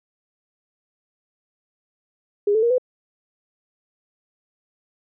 sine tone with pitch steps, 409.6 / 439 / 470.5 / 504.3 Hz, G#4 / A4 / A#4 / B4, -24 / -4 / +16 / +36 cents, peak -15 dBFS, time 2.47-2.782 s, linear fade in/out 5 ms, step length 78 ms, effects none

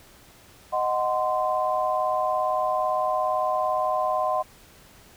sine chord, C diminished, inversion first, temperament equal with one note detuned, 622.3 / 740 / 1036.3 Hz, Eb5 / Gb5 / C6, 0 / 0 / -17 cents, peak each -26 dBFS, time 0.72-4.43 s, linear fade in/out 20 ms, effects pink hiss -52 dBFS RMS until 5.16 s

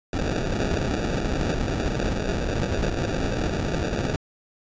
pink noise with sample-and-hold, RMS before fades -25 dBFS, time 0.13-4.16 s, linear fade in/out 2 ms, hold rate 1050 Hz, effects resampled to 16000 Hz

